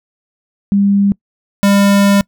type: tone pair in turn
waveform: sine / square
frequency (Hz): 200 / 200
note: G3 / G3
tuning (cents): +35 / +35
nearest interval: unison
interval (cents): 0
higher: neither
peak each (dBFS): -8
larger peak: neither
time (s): 0.72-1.12 / 1.63-2.21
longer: second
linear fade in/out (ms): 0
effects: noise-tail reverb RT60 0.1 s tail -25 dB re dry